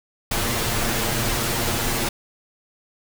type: noise with comb filter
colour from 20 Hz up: pink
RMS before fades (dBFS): -23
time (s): 0.31-2.09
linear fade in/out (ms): 5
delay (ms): 8.6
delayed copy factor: +0.85
effects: none